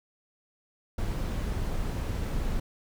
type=noise; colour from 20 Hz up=brown; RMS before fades=-30 dBFS; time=0.98-2.6 s; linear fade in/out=5 ms; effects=none